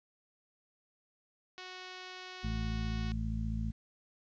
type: tone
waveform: 5% pulse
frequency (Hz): 368.7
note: F#4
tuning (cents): -6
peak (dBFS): -33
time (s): 1.58-3.12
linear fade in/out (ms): 0
type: harmonic tone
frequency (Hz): 55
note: A1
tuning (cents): 0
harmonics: 1 / 2 / 3 / 4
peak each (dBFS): -35 / -38 / -43 / -39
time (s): 2.43-3.72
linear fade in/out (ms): 20
effects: resampled to 16000 Hz + 11-bit